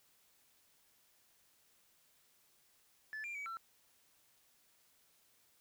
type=tone with pitch steps; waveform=sine; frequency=1738 / 2384 / 2274 / 1345 Hz; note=A6 / D7 / C#7 / E6; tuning=-22 / +25 / +44 / +34 cents; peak=-39 dBFS; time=3.13-3.57 s; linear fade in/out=0 ms; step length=110 ms; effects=tanh soft clip ceiling -40 dBFS + white hiss -71 dBFS RMS until 5.6 s